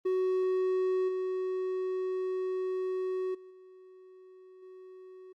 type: tone with level steps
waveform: triangle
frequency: 372.3 Hz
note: F#4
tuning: 11 cents sharp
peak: -24 / -28 / -46 / -49 / -45 dBFS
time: 0.05-5.33 s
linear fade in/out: 10 ms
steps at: 1.08 / 3.34 / 3.5 / 4.62 s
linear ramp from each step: 10 ms
effects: Opus 24 kbps